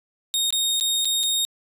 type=tone with dropouts; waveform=sawtooth; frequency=3712 Hz; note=A#7; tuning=8 cents flat; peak=-17 dBFS; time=0.34-1.45 s; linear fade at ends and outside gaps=0 ms; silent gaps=0.505-0.526 / 0.799-0.809 / 1.047-1.054 / 1.232-1.235 s; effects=resampled to 32000 Hz